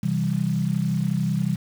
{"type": "chord", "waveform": "sine", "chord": "C major", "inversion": "none", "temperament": "equal", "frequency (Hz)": [130.81, 164.81, 196], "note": ["C3", "E3", "G3"], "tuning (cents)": [0, 0, 0], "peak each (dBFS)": [-26, -24, -25], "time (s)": [0.03, 1.56], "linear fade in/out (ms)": 5, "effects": ["7-bit"]}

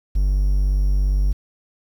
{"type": "tone", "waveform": "triangle", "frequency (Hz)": 48.7, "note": "G1", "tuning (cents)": -11, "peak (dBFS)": -13, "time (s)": [0.15, 1.33], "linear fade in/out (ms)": 10, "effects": ["8-bit"]}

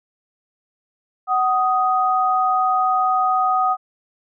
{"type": "tone pair together", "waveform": "sine", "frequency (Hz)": [749.3, 1247], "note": ["F#5", "D#6"], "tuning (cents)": [22, 3], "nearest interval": "major sixth", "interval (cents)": 881, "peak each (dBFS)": -18, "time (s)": [1.27, 3.77], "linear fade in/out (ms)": 50, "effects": []}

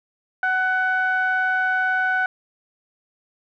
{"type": "tone with low-pass filter", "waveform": "sawtooth", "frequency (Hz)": 747, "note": "F#5", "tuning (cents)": 16, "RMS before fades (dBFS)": -21, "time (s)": [0.43, 2.26], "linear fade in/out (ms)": 2, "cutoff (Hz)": 1600, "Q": 5.2, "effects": []}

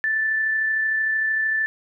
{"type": "tone with amplitude modulation", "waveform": "sine", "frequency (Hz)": 1760, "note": "A6", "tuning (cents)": 0, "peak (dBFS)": -18, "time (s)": [0.04, 1.66], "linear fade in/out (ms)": 0, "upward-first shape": "sine", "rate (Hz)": 33.2, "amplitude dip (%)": 25, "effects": []}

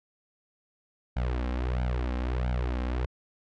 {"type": "tone with flanger", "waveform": "sawtooth", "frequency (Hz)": 61.8, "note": "B1", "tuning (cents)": 2, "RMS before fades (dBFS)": -29, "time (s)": [1.16, 3.06], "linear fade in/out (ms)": 10, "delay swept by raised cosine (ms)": [1.3, 3.8], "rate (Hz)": 1.5, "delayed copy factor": 0.95, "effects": ["low-pass 3000 Hz 12 dB/octave"]}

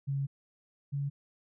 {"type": "tone pair in turn", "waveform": "sine", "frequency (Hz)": [138.4, 140.98], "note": ["C#3", "C#3"], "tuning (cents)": [-2, 30], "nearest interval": "unison", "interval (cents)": 32, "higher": "second", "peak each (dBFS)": [-29, -30], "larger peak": "first", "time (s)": [[0.07, 0.27], [0.92, 1.1]], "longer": "first", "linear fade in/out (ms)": 20, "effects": []}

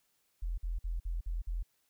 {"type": "tone bursts", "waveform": "sine", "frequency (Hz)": 42.19, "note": "E1", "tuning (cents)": 41, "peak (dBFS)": -32, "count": 6, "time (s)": [0.42, 1.63], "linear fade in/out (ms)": 10, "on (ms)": 160, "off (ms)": 50, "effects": ["white hiss -75 dBFS RMS until 1.89 s"]}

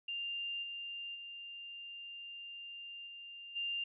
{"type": "tone with level steps", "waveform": "sine", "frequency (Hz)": 2794, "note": "F7", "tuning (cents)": 0, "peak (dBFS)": [-37, -41, -45, -47, -35], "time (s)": [0.08, 3.84], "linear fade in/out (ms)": 5, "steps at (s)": [0.62, 1.14, 3.06, 3.55], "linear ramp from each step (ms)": 20, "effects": []}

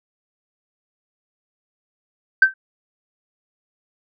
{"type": "tone with exponential decay", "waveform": "sine", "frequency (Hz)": 1552, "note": "G6", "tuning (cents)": -18, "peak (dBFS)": -3, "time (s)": [2.42, 2.54], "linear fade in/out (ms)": 5, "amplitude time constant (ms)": 24, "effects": ["tanh soft clip ceiling -2 dBFS"]}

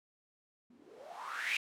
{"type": "noise with low-pass filter sweep", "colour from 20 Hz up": "violet", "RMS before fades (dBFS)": -41, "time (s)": [0.7, 1.57], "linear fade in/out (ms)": 5, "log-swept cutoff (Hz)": [220, 2600], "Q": 6.7, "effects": []}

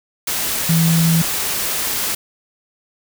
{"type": "tone in noise", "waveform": "sine", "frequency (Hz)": 164.81, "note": "E3", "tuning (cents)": 0, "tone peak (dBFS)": -12, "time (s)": [0.69, 1.22], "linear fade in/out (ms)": 5, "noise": "white", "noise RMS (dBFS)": -21, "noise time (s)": [0.27, 2.15], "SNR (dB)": 6, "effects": []}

